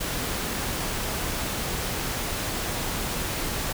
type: noise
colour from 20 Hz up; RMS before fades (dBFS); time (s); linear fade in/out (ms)
pink; -29; 0-3.73; 10
effects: none